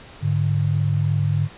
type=tone pair together; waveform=sine; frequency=103.83 / 146.84 Hz; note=G#2 / D3; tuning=0 / 0 cents; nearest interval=tritone; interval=600 cents; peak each=-20 dBFS; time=0.21-1.49 s; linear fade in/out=50 ms; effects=pink hiss -43 dBFS RMS until 1.57 s + resampled to 8000 Hz